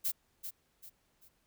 violet noise with echo, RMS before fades -32 dBFS, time 0.04-0.12 s, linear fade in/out 20 ms, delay 390 ms, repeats 3, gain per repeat -9 dB, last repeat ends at 1.29 s, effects pink hiss -74 dBFS RMS until 1.46 s

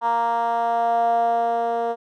10% pulse tone with band-pass filter sweep, 233.1 Hz, A#3, in tune, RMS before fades -21 dBFS, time 0.01-1.96 s, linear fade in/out 50 ms, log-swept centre 910 to 570 Hz, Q 5.4, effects none

